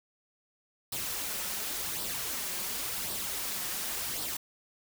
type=noise with flanger; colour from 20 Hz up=white; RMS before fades=-35 dBFS; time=0.92-4.37 s; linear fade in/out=5 ms; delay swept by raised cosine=0.22 to 5.62 ms; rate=0.91 Hz; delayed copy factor=+0.5; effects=none